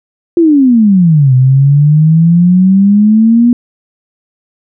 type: exponential two-way sweep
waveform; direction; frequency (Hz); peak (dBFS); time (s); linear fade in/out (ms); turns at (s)
sine; down then up; 349.2 to 126.8 to 243.6; -3; 0.37-3.53; 2; 1.34
effects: none